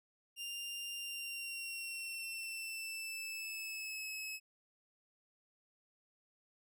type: tone with pitch glide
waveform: sawtooth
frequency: 2794 to 2577 Hz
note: F7 to E7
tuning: 0 to -40 cents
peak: -38 dBFS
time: 0.36-4.4 s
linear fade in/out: 50 ms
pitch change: -140 cents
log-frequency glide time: 0.96-4.09 s
effects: none

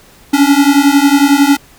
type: beating tone pair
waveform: square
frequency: 277.2 / 288.2 Hz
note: C#4 / D4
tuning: 0 / -33 cents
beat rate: 11 Hz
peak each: -10 / -10 dBFS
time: 0.33-1.57 s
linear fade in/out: 10 ms
effects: pink hiss -43 dBFS RMS until 1.78 s

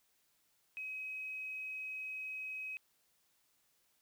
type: tone with quantisation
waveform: sine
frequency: 2538 Hz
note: D#7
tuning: 34 cents sharp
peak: -40 dBFS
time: 0.77-2.77 s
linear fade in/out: 0 ms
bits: 11
effects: white hiss -75 dBFS RMS until 4.01 s

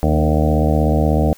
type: harmonic tone with a mistuned harmonic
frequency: 76.3 Hz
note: D#2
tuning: 33 cents flat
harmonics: 1 / 2 / 3 / 4 / 6 / 7 / 8 / 9 / 10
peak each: -16 / -19 / -21 / -22 / -24 / -24 / -25 / -26 / -26 dBFS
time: 0.03-1.33 s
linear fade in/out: 0 ms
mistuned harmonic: 2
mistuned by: +32 cents
effects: white hiss -47 dBFS RMS until 1.37 s

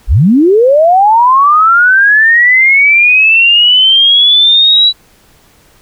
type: linear sweep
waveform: sine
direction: up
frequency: 32.09 to 3946 Hz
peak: -3 dBFS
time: 0.07-4.93 s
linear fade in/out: 50 ms
effects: pink hiss -46 dBFS RMS until 5.81 s

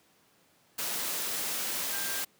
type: tone in noise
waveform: sine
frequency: 1587 Hz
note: G6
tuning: 21 cents sharp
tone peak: -40 dBFS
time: 1.92-2.23 s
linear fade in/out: 10 ms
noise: white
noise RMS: -33 dBFS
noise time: 0.78-2.25 s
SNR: -10 dB
effects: pink hiss -65 dBFS RMS until 2.39 s + high-pass 150 Hz 12 dB/octave

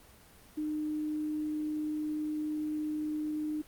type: tone with quantisation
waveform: sine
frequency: 304.7 Hz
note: D#4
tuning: 36 cents flat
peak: -31 dBFS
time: 0.57-3.62 s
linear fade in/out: 10 ms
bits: 10
effects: pink hiss -57 dBFS RMS until 3.67 s + Opus 24 kbps

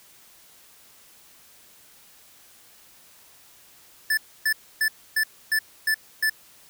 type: tone bursts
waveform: square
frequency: 1751 Hz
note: A6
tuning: 9 cents flat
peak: -20 dBFS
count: 7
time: 4.1-6.298 s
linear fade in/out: 5 ms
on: 74 ms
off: 280 ms
effects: white hiss -53 dBFS RMS until 6.69 s

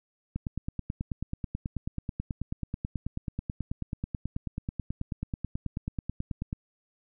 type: click train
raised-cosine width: 5 ms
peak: -19 dBFS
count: 58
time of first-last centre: 0.36-6.529 s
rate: 9.24 Hz
effects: none

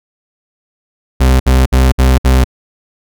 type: tone bursts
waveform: 40% pulse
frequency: 64.6 Hz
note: C2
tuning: 21 cents flat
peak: -5 dBFS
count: 5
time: 1.2-2.444 s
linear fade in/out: 10 ms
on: 200 ms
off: 61 ms
effects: none

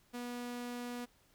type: tone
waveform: sawtooth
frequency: 243.1 Hz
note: B3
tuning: 27 cents flat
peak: -36 dBFS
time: 0.13-1.06 s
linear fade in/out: 20 ms
effects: pink hiss -69 dBFS RMS until 1.34 s

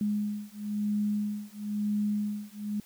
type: beating tone pair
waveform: sine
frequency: 207.7 / 208.7 Hz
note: G#3 / G#3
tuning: 0 / +9 cents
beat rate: 1 Hz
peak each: -31 dBFS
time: 0.01-2.8 s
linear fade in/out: 2 ms
effects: white hiss -57 dBFS RMS until 2.85 s

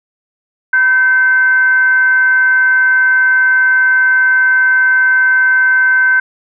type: tone with frequency modulation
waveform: sine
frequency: 1540 Hz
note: G6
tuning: 31 cents flat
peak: -7 dBFS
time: 0.73-6.2 s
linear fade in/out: 5 ms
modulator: 555 Hz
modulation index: 0.25
effects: none

